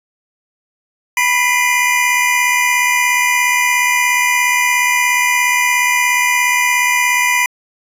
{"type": "tone cluster", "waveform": "square", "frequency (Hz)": [982, 1985, 2062, 2410], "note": ["B5", "B6", "C7", "D7"], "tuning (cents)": [-10, 8, -26, 44], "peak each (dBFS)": -18, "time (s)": [1.17, 7.46], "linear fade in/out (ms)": 2, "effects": ["resampled to 32000 Hz"]}